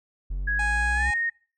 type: linear sweep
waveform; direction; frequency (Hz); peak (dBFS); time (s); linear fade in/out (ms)
triangle; up; 43.65 to 65.41; -24; 0.3-1.11; 10
type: tone with pitch glide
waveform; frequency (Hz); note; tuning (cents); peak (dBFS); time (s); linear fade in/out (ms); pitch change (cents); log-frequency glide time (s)
sine; 1661.2 to 1853.9; G#6 to A#6; 0 to -10; -23; 0.47-1.3; 10; +190; 0.94-1.09
type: harmonic tone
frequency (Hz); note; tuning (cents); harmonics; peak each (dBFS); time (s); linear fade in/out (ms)
829; G#5; -3; 1 / 3 / 4 / 5 / 6 / 7 / 8 / 9 / 10; -30 / -36 / -49 / -47 / -53 / -54 / -50 / -50 / -45; 0.59-1.14; 5
effects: noise-tail reverb RT60 0.4 s tail -22 dB re dry